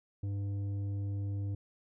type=tone with tanh clipping; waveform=sine; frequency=100 Hz; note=G2; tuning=35 cents sharp; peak=-34 dBFS; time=0.23-1.55 s; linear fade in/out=5 ms; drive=8 dB; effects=none